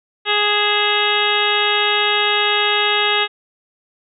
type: harmonic tone with a mistuned harmonic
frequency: 415.3 Hz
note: G#4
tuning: in tune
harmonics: 1 / 2 / 3 / 4 / 5 / 6 / 7 / 8 / 9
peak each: -23 / -23 / -23 / -23 / -23 / -23 / -23 / -23 / -23 dBFS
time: 0.25-3.28 s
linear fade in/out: 50 ms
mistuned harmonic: 6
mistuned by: +77 cents
effects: none